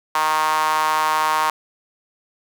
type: tone with high-pass filter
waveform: sawtooth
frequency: 155.56 Hz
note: D#3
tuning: in tune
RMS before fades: -19 dBFS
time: 0.15-1.5 s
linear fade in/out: 2 ms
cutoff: 1000 Hz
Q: 5.4
effects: none